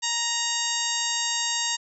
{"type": "harmonic tone with a mistuned harmonic", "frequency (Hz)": 933, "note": "A#5", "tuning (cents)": 1, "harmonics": [1, 2, 3, 4, 5, 6, 7, 8], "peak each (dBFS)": [-34, -33, -33, -31, -33, -35, -32, -30], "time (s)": [0.02, 1.77], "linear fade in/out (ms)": 20, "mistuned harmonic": 3, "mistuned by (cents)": 24, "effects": []}